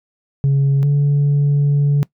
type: tone pair in turn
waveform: sine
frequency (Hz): 138.59 / 143.55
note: C#3 / D3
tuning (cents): 0 / -39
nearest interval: minor second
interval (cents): 61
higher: second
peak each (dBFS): -9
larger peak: neither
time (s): 0.44-0.83 / 0.83-2.03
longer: second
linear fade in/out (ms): 0
effects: noise-tail reverb RT60 0.1 s tail -23 dB re dry + tanh soft clip ceiling -10 dBFS